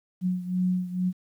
sine beating tone pair, 181.7 / 183.9 Hz, F#3 / F#3, -31 / -10 cents, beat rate 2.2 Hz, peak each -25 / -29 dBFS, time 0.21-1.13 s, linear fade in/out 50 ms, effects 10-bit

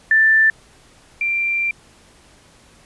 sine tone pair in turn, 1770 / 2364 Hz, A6 / D7, +10 / +11 cents, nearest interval perfect fourth, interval 501 cents, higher second, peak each -10 / -17 dBFS, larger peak first, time 0.11-0.5 / 1.21-1.71 s, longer second, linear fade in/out 2 ms, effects pink hiss -50 dBFS RMS until 2.85 s + resampled to 24000 Hz

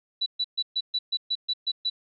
sine tone bursts, 3951 Hz, B7, in tune, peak -23 dBFS, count 10, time 0.21-1.9 s, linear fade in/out 10 ms, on 52 ms, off 130 ms, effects none

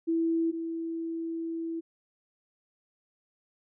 sine tone pair in turn, 329.6 / 329.6 Hz, E4 / E4, 0 / 0 cents, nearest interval unison, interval 0 cents, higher neither, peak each -24 / -31 dBFS, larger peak first, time 0.07-0.52 / 0.52-1.81 s, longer second, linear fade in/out 20 ms, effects none

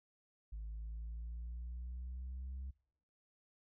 sine linear sweep, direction up, 52.7 to 66.5 Hz, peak -40 dBFS, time 0.52-2.71 s, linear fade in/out 10 ms, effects noise-tail reverb RT60 0.7 s tail -24 dB re dry + tanh soft clip ceiling -40 dBFS

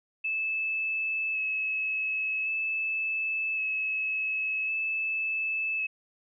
sine tone with vibrato, 2601 Hz, E7, 24 cents flat, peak -27 dBFS, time 0.24-5.87 s, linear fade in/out 10 ms, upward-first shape square, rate 0.45 Hz, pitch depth 12 cents each way, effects none

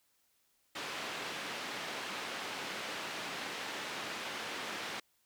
white band-pass noise, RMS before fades -41 dBFS, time 0.75-5 s, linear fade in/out 5 ms, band 190 to 3000 Hz, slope 12 dB/octave, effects white hiss -74 dBFS RMS until 5.25 s

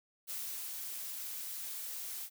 blue noise with ADSR envelope, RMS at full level -40 dBFS, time 0.27-2.3 s, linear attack 36 ms, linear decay 370 ms, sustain -2 dB, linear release 61 ms, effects none

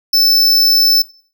square tone, 5280 Hz, E8, 2 cents sharp, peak -9 dBFS, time 0.13-1.02 s, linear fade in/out 5 ms, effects noise-tail reverb RT60 0.5 s tail -22 dB re dry

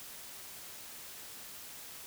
silence, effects white hiss -48 dBFS RMS until 2.06 s

